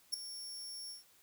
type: tone with ADSR envelope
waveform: sawtooth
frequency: 5480 Hz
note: F8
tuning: 34 cents flat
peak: -27 dBFS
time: 0.12-1.04 s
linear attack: 19 ms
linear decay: 4 ms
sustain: -14 dB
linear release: 140 ms
effects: white hiss -66 dBFS RMS until 1.22 s